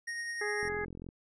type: tone with tremolo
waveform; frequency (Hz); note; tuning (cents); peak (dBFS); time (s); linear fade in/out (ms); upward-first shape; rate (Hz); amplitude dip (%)
square; 1864.7; A#6; 0; -35; 0.07-0.69; 10; triangle; 9.9; 30
type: harmonic tone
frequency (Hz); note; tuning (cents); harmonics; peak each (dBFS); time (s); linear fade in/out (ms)
416.4; G#4; +5; 1 / 2 / 3 / 4 / 5; -35 / -42 / -45 / -38 / -41; 0.41-0.85; 5
type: click train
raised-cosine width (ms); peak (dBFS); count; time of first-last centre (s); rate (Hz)
3; -32; 21; 0.63-1.089; 43.6
effects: resampled to 22050 Hz